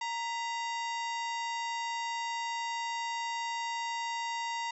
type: harmonic tone with a mistuned harmonic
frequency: 932.3 Hz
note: A#5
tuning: in tune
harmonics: 1 / 2 / 3 / 4 / 5 / 6 / 7 / 8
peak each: -34 / -40 / -44 / -46 / -48 / -50 / -51 / -52 dBFS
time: 0.01-4.71 s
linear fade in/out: 5 ms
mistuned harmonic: 2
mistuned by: +110 cents
effects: none